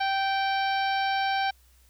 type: harmonic tone with a mistuned harmonic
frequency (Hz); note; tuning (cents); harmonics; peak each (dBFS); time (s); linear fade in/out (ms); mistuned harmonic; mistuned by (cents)
780; G5; -9; 1 / 2 / 3 / 4 / 5 / 6 / 7; -25 / -31 / -35 / -37 / -39 / -41 / -42; 0-1.51; 10; 6; -39
effects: added 62 Hz sine -57 dBFS peak until 1.89 s + white hiss -63 dBFS RMS until 1.89 s